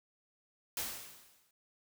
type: noise with exponential decay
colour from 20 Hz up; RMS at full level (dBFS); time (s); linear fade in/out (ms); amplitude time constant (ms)
white; -35; 0.77-1.51; 2; 160
effects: none